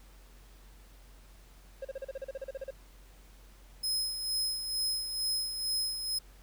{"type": "tone bursts", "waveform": "triangle", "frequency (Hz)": 538, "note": "C5", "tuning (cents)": 48, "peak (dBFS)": -33, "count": 14, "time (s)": [1.82, 2.707], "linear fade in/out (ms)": 5, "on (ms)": 29, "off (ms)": 37}
{"type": "tone with tremolo", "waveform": "sawtooth", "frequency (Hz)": 5120, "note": "D#8", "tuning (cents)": 49, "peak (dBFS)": -26, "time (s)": [3.83, 6.19], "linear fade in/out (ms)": 10, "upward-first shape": "sine", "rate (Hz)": 2.2, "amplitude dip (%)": 55}
{"effects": ["added 46 Hz sine -53 dBFS peak until 6.42 s", "pink hiss -61 dBFS RMS until 6.42 s"]}